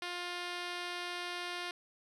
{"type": "tone", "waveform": "5% pulse", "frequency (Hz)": 353, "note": "F4", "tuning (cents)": 19, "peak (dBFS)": -26, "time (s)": [0.02, 1.71], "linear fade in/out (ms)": 2, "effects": ["low-pass 7000 Hz 12 dB/octave"]}